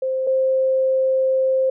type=tone pair in turn; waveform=sine; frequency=523.3 / 525.6 Hz; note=C5 / C5; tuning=0 / +8 cents; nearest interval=unison; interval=8 cents; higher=second; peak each=-19 / -15 dBFS; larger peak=second; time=0.02-0.27 / 0.27-1.7 s; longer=second; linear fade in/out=5 ms; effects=none